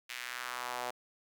sawtooth tone with high-pass filter sweep, 123.5 Hz, B2, in tune, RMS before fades -40 dBFS, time 0.09-0.91 s, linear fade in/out 10 ms, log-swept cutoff 2300 to 670 Hz, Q 1.8, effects none

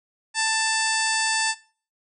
harmonic tone with a mistuned harmonic, 885 Hz, A5, 10 cents sharp, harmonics 1 / 2 / 3 / 4 / 5 / 6 / 7 / 8 / 9 / 10, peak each -28 / -26 / -30 / -34 / -29 / -32 / -35 / -35 / -32 / -33 dBFS, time 0.34-1.55 s, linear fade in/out 50 ms, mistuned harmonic 5, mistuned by +60 cents, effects noise-tail reverb RT60 0.4 s tail -18 dB re dry

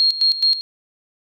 sine tone with tremolo, 4251 Hz, C8, 27 cents sharp, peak -12 dBFS, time 0-0.61 s, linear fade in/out 0 ms, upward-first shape square, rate 4.7 Hz, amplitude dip 75%, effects none

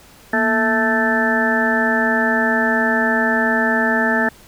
harmonic tone with a mistuned harmonic, 220 Hz, A3, in tune, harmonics 1 / 2 / 3 / 4 / 6 / 7 / 8, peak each -20 / -25 / -23 / -24 / -27 / -26 / -18 dBFS, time 0.33-4.29 s, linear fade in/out 5 ms, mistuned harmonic 1, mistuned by +120 cents, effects pink hiss -46 dBFS RMS until 4.47 s

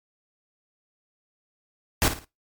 pink noise with echo, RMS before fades -20 dBFS, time 2.02-2.08 s, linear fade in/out 0 ms, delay 55 ms, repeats 3, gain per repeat -10 dB, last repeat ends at 2.245 s, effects noise-tail reverb RT60 0.2 s tail -19 dB re dry + MP3 96 kbps

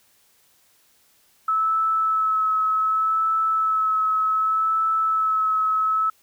sine tone with vibrato, 1300 Hz, E6, 24 cents flat, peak -18 dBFS, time 1.48-6.1 s, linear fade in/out 5 ms, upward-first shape sine, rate 0.66 Hz, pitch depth 16 cents each way, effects white hiss -60 dBFS RMS until 6.22 s

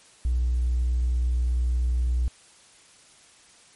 sine tone with hard clipping, 61.1 Hz, B1, 18 cents flat, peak -21 dBFS, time 0.25-2.28 s, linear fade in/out 0 ms, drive 1 dB, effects white hiss -54 dBFS RMS until 3.75 s + MP3 48 kbps

